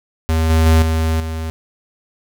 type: tone with level steps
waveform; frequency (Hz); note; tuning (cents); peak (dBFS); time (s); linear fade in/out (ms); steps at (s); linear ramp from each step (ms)
square; 80.4; E2; -43; -14 / -11 / -9 / -15 / -22; 0.29-1.5; 0; 0.5 / 0.66 / 0.82 / 1.2; 2
effects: none